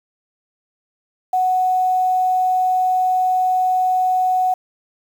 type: tone with quantisation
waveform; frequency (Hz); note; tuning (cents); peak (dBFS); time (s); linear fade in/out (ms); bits
sine; 740; F#5; 0; -14; 1.33-4.54; 5; 7
effects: none